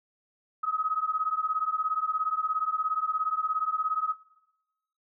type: beating tone pair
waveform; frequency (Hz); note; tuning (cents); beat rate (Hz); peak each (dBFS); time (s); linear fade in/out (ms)
sine; 1261 / 1278; D#6 / D#6; +23 / +46; 17; -29; 0.63-4.14; 10
effects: noise-tail reverb RT60 1.0 s tail -21 dB re dry